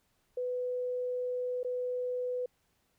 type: tone with dropouts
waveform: sine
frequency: 497.9 Hz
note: B4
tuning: 14 cents sharp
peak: -31 dBFS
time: 0.37-2.46 s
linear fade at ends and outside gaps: 5 ms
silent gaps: 1.632-1.646 s
effects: pink hiss -74 dBFS RMS until 2.98 s